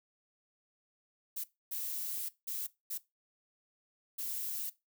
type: noise bursts at uneven times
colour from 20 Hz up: violet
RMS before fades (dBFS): -38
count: 5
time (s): 1.36-1.44 / 1.71-2.29 / 2.47-2.67 / 2.9-2.98 / 4.18-4.7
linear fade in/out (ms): 10
effects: noise-tail reverb RT60 0.2 s tail -18 dB re dry